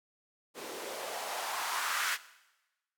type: noise with band-pass filter sweep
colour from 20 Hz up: blue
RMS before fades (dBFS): -36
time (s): 0.54-2.18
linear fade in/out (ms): 50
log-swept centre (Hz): 350 to 1600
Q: 2.5
effects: noise-tail reverb RT60 1.0 s tail -17 dB re dry